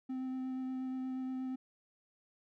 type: tone with vibrato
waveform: triangle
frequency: 259.2 Hz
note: C4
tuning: 16 cents flat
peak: -34 dBFS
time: 0.09-1.56 s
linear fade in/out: 10 ms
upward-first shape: sine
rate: 8.4 Hz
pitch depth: 10 cents each way
effects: none